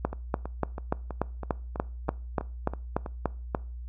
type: two click trains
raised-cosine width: 1 ms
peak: -21 / -11 dBFS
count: 10 / 13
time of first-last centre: 0.13-3.062 / 0.05-3.549 s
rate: 3.07 / 3.43 Hz
effects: noise-tail reverb RT60 0.4 s tail -22 dB re dry + added 60 Hz sine -36 dBFS peak until 3.88 s